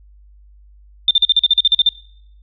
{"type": "tone bursts", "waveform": "sine", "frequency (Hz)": 3588, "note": "A7", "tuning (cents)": 33, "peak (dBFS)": -8, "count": 12, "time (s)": [1.08, 1.89], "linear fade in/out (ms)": 2, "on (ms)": 29, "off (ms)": 42, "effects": ["noise-tail reverb RT60 0.7 s tail -21 dB re dry", "added 50 Hz sine -43 dBFS peak until 2.42 s"]}